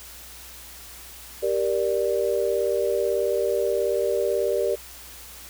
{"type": "chord", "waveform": "sine", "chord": "G minor", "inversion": "none", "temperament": "just", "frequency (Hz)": [392, 470.4, 588], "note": ["G4", "Bb4", "D5"], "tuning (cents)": [0, 16, 2], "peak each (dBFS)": -25, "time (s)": [1.42, 4.76], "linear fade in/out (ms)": 20, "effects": ["added 60 Hz sine -49 dBFS peak until 5.49 s", "white hiss -43 dBFS RMS until 5.49 s"]}